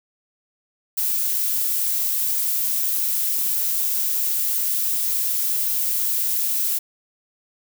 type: noise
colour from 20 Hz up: violet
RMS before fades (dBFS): -22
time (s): 0.97-6.79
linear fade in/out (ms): 10
effects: none